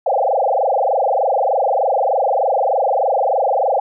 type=tone with frequency modulation; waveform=sine; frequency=663 Hz; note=E5; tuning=10 cents sharp; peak=-13 dBFS; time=0.06-3.8 s; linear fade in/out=5 ms; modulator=23.3 Hz; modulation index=6.8; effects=none